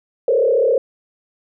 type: tone with frequency modulation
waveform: sine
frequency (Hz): 497.4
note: B4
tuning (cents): +12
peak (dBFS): -12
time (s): 0.28-0.78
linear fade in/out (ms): 2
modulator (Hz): 34.8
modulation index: 1.7
effects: none